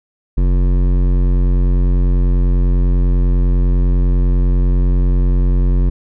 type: tone with hard clipping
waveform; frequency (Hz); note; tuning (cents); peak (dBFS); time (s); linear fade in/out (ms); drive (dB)
sine; 45.05; F#1; -45; -12; 0.37-5.9; 10; 14
effects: none